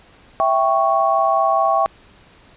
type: chord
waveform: sine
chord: C# diminished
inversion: first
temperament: equal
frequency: 659.3 / 784 / 1108.7 Hz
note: E5 / G5 / C#6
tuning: 0 / 0 / 0 cents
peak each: -18 dBFS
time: 0.4-1.86 s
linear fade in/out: 0 ms
effects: pink hiss -49 dBFS RMS until 2.56 s + resampled to 8000 Hz